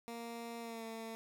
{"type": "tone with pitch glide", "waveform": "15% pulse", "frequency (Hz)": [233.1, 225.3], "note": ["A#3", "A3"], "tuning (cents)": [0, 41], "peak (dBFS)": -37, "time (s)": [0.08, 1.15], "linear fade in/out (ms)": 0, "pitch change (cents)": -59, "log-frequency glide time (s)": [0.6, 0.84], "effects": []}